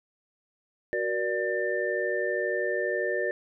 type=tone cluster; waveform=sine; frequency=372.6 / 474.6 / 587 / 1790 Hz; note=F#4 / A#4 / D5 / A6; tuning=+12 / +31 / -1 / +29 cents; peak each=-31 dBFS; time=0.93-3.31 s; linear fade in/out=0 ms; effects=none